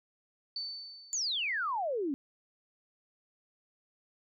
sine tone with exponential decay, 4524 Hz, C#8, 34 cents sharp, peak -33 dBFS, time 0.56-1.71 s, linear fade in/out 2 ms, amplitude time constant 250 ms
sine exponential sweep, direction down, 7170 to 261.6 Hz, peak -30 dBFS, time 1.13-2.14 s, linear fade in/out 0 ms
effects none

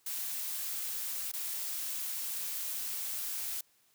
blue noise with dropouts, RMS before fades -37 dBFS, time 0.06-3.61 s, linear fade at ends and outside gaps 5 ms, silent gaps 1.317-1.335 s, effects white hiss -69 dBFS RMS until 3.94 s + high-pass 80 Hz 12 dB/octave

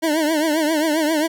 25% pulse tone with vibrato, 311 Hz, D#4, 1 cent flat, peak -13 dBFS, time 0.02-1.28 s, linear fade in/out 20 ms, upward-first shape triangle, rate 7.5 Hz, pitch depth 120 cents each way, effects none

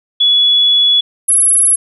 sine tone pair in turn, 3398 / 10788 Hz, G#7 / E9, +39 / +39 cents, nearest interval octave + minor sixth, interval 2000 cents, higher second, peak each -7 dBFS, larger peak neither, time 0.2-1.01 / 1.28-1.76 s, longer first, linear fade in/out 10 ms, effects none

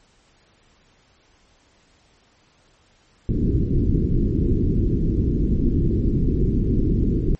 pink low-pass noise, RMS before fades -19 dBFS, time 3.29-7.35 s, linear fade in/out 0 ms, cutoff 380 Hz, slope 48 dB/octave, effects pink hiss -58 dBFS RMS until 7.39 s + MP3 32 kbps

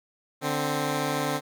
10% pulse tone pair together, 147.4 / 261.9 Hz, D3 / C4, +7 / +2 cents, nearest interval minor seventh, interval 995 cents, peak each -20 dBFS, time 0.41-1.41 s, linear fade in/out 50 ms, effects none

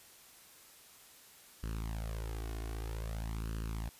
sawtooth tone with flanger, 55 Hz, A1, in tune, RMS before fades -39 dBFS, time 1.63-3.89 s, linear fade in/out 0 ms, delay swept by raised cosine 0.67 to 2.77 ms, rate 0.52 Hz, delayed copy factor +0.8, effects white hiss -58 dBFS RMS until 3.99 s + resampled to 32000 Hz

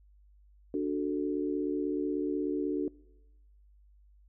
sine chord, D major, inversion none, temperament equal, 293.7 / 370 / 440 Hz, D4 / F#4 / A4, 0 / 0 / 0 cents, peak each -31 / -33 / -36 dBFS, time 0.74-2.88 s, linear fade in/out 2 ms, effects noise-tail reverb RT60 1.0 s tail -23 dB re dry + added 50 Hz sine -57 dBFS peak until 4.28 s

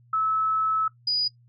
sine tone pair in turn, 1300 / 4922 Hz, E6 / D#8, -24 / -20 cents, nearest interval octave + major seventh, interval 2304 cents, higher second, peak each -21 dBFS, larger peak neither, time 0.13-0.88 / 1.07-1.28 s, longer first, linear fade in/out 5 ms, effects noise-tail reverb RT60 0.1 s tail -17 dB re dry + added 120 Hz sine -54 dBFS peak until 1.48 s

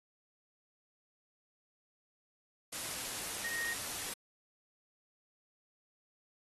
sine tone in noise, 1864.7 Hz, A#6, in tune, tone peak -36 dBFS, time 3.44-3.74 s, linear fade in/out 10 ms, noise white, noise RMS -40 dBFS, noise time 2.72-4.14 s, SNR +1 dB, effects AAC 32 kbps

